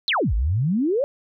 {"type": "exponential two-way sweep", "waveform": "sine", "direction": "down then up", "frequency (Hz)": [4400, 49, 589], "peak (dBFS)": -18, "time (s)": [0.08, 1.04], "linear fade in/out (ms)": 0, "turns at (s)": 0.34, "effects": []}